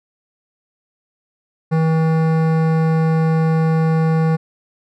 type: tone with hard clipping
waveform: sine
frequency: 160.7 Hz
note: E3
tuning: 44 cents flat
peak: -15 dBFS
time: 1.71-4.37 s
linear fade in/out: 20 ms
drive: 16 dB
effects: none